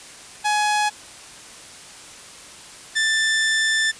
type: tone pair in turn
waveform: sawtooth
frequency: 840 / 1770.7 Hz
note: G#5 / A6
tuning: +19 / +10 cents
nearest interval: octave + minor second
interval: 1291 cents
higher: second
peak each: -14 dBFS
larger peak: neither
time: 0.44-0.9 / 2.95-3.92 s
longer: second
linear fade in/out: 20 ms
effects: white hiss -41 dBFS RMS until 3.99 s + resampled to 22050 Hz